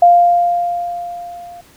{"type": "tone with level ramp", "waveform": "sine", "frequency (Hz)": 698.5, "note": "F5", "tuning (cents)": 0, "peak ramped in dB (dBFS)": [-3, -32], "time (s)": [0.02, 1.61], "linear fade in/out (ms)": 5, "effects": ["pink hiss -47 dBFS RMS until 1.76 s"]}